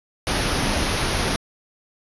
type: band-stop noise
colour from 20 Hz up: pink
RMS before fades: -22 dBFS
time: 0.27-1.36 s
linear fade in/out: 0 ms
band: 6400 to 9300 Hz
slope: 96 dB/octave
effects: resampled to 24000 Hz